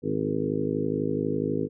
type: harmonic tone with a mistuned harmonic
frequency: 52.1 Hz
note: G#1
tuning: 6 cents sharp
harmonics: 2 / 3 / 4 / 5 / 6 / 7 / 8 / 9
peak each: -38 / -32 / -38 / -30 / -32 / -34 / -31 / -33 dBFS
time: 0.02-1.69 s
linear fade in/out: 50 ms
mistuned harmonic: 9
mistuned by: +21 cents
effects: none